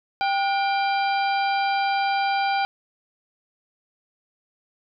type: harmonic tone with a mistuned harmonic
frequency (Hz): 790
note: G5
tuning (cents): +13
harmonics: 1 / 2 / 3 / 4 / 5 / 6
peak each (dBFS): -21 / -29 / -30 / -36 / -38 / -36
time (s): 0.21-2.65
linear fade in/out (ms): 0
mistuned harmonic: 2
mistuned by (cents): -150
effects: none